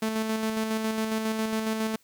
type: tone with tremolo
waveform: sawtooth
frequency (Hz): 220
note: A3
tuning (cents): 0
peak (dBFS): -21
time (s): 0.02-1.96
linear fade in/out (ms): 5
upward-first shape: square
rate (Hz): 7.3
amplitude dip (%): 35
effects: white hiss -63 dBFS RMS until 2.03 s